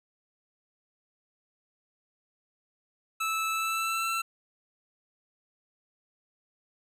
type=tone with pitch glide; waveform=25% pulse; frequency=1311 to 1340.9 Hz; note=E6 to E6; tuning=-10 to +29 cents; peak=-24 dBFS; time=3.2-4.22 s; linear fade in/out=10 ms; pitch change=+39 cents; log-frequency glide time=3.5-4.1 s; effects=resampled to 32000 Hz